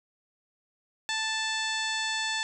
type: harmonic tone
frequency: 880 Hz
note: A5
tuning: in tune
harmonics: 1 / 2 / 3 / 4 / 5 / 6 / 7 / 8 / 9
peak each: -36 / -32 / -37 / -34 / -37 / -43 / -44 / -43 / -42 dBFS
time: 1.09-2.43 s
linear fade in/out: 0 ms
effects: none